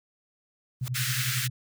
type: noise with exponential growth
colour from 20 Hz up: white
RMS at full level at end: -33 dBFS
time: 0.8-0.88 s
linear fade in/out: 0 ms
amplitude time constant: 17 ms
type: tone with tremolo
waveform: sine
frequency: 125.9 Hz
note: B2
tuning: 34 cents sharp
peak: -25 dBFS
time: 0.81-1.5 s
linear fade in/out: 5 ms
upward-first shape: triangle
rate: 11 Hz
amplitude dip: 95%
type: high-pass noise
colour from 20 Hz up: pink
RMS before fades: -30 dBFS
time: 0.94-1.48 s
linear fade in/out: 20 ms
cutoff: 1400 Hz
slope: 48 dB/octave
effects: none